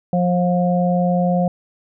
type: harmonic tone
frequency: 177.9 Hz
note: F3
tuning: 32 cents sharp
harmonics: 1 / 3 / 4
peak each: -16 / -21 / -22 dBFS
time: 0.13-1.48 s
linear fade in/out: 2 ms
effects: none